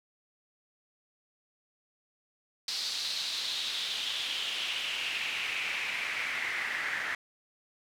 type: noise with band-pass filter sweep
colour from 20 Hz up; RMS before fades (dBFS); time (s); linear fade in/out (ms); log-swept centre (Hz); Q
pink; -34; 2.68-7.15; 2; 4500 to 1800; 3.9
effects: none